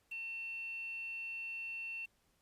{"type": "tone with quantisation", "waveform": "sine", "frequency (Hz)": 2700, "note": "E7", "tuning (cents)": 41, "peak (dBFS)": -40, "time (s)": [0.11, 2.06], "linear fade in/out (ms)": 10, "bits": 10, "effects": ["pink hiss -75 dBFS RMS until 2.41 s", "resampled to 32000 Hz"]}